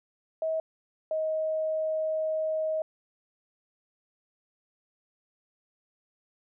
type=tone pair in turn; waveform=sine; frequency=640 / 629.7 Hz; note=D#5 / D#5; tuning=+49 / +21 cents; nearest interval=unison; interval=28 cents; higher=first; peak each=-26 dBFS; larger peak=neither; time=0.42-0.6 / 1.11-2.82 s; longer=second; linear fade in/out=2 ms; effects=none